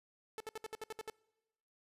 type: tone bursts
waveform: sawtooth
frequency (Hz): 438.2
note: A4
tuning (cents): -7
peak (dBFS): -37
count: 9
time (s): 0.38-1.099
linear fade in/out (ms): 0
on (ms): 23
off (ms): 64
effects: noise-tail reverb RT60 1.0 s tail -24 dB re dry + resampled to 32000 Hz